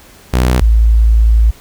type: tone pair in turn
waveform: sawtooth / sine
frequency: 62.3 / 55.5 Hz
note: B1 / A1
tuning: +16 / +16 cents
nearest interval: major second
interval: 200 cents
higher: first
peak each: -5 dBFS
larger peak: neither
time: 0.33-0.61 / 0.61-1.51 s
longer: second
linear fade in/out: 10 ms
effects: pink hiss -41 dBFS RMS until 1.6 s